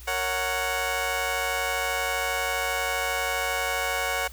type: chord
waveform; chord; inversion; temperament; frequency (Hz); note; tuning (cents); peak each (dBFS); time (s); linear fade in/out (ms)
15% pulse; F# major; first; just; 462.5 / 555 / 740; A#4 / C#5 / F#5; -14 / +2 / 0; -27 / -24 / -22; 0.07-4.28; 10
effects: added 60 Hz sine -42 dBFS peak until 4.32 s + white hiss -49 dBFS RMS until 4.32 s